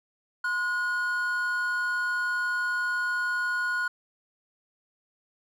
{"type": "tone pair together", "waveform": "triangle", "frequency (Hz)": [1038, 1447], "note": ["C6", "F#6"], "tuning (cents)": [-14, -39], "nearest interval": "tritone", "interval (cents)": 575, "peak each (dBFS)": [-33, -24], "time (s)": [0.44, 3.88], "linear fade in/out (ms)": 5, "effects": []}